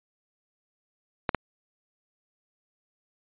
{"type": "clicks", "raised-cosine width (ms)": 0.5, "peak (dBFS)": -8, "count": 2, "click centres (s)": [1.292, 1.347], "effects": ["resampled to 8000 Hz"]}